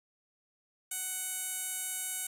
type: tone with band-pass filter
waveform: 15% pulse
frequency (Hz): 745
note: F#5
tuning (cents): +12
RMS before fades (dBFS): -37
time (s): 0.91-2.27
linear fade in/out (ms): 5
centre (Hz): 10000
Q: 3.7
effects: none